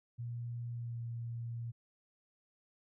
sine tone with pitch glide, 119 to 117.16 Hz, A#2 to A#2, +36 to +9 cents, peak -38 dBFS, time 0.18-1.72 s, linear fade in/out 20 ms, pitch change -27 cents, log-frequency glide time 0.72-1 s, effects none

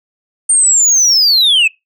sine linear sweep, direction down, 8870 to 2501 Hz, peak -4 dBFS, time 0.49-1.68 s, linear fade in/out 10 ms, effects noise-tail reverb RT60 0.2 s tail -26 dB re dry + tanh soft clip ceiling -6 dBFS

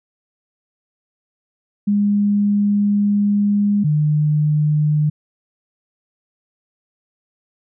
sine tone pair in turn, 204.4 / 150.71 Hz, G#3 / D3, -27 / +45 cents, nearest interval perfect fourth, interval 528 cents, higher first, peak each -13 dBFS, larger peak neither, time 1.87-3.84 / 3.84-5.1 s, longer first, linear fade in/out 10 ms, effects none

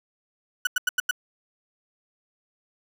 35% pulse tone bursts, 1480 Hz, F#6, in tune, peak -18 dBFS, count 5, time 0.65-1.111 s, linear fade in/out 5 ms, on 21 ms, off 89 ms, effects none

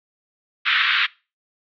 pink band-pass noise, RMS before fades -19 dBFS, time 0.65-1.07 s, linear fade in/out 20 ms, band 1300 to 3700 Hz, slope 48 dB/octave, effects noise-tail reverb RT60 0.3 s tail -22 dB re dry

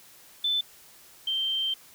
sine tone pair in turn, 3520 / 3136 Hz, A7 / G7, 0 / 0 cents, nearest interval major second, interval 200 cents, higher first, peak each -23 / -25 dBFS, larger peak first, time 0.44-0.61 / 1.27-1.74 s, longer second, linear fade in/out 5 ms, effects white hiss -53 dBFS RMS until 1.94 s

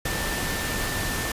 sine tone in noise, 1783 Hz, A6, 22 cents sharp, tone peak -33 dBFS, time 0.05-1.32 s, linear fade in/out 5 ms, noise pink, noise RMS -28 dBFS, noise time 0.05-1.32 s, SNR -8 dB, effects resampled to 32000 Hz

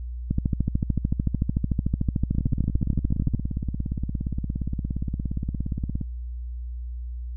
two click trains, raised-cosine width 5 ms, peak -10 / -15 dBFS, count 42 / 64, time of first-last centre 0.31-3.347 / 2.35-6.013 s, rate 13.5 / 17.2 Hz, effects added 60 Hz sine -30 dBFS peak until 7.36 s

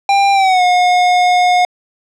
square tone with pitch glide, 795 to 720.6 Hz, G5 to F#5, +24 to -46 cents, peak -9 dBFS, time 0.09-1.65 s, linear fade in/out 2 ms, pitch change -170 cents, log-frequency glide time 0.33-0.63 s, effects low-pass 5000 Hz 12 dB/octave

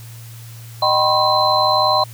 sine tone cluster, 615 / 768 / 993 / 1074 / 4073 Hz, D#5 / G5 / B5 / C6 / C8, -20 / -36 / +9 / +45 / -47 cents, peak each -19 dBFS, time 0.82-2.04 s, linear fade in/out 5 ms, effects added 115 Hz sine -34 dBFS peak until 2.13 s + white hiss -43 dBFS RMS until 2.13 s

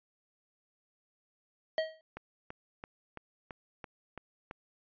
square tone with exponential decay, 636 Hz, D#5, 38 cents sharp, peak -26 dBFS, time 1.78-2.01 s, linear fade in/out 1 ms, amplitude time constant 49 ms
click train, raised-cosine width 0.5 ms, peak -27 dBFS, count 8, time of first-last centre 2.17-4.511 s, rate 2.99 Hz
effects resampled to 11025 Hz

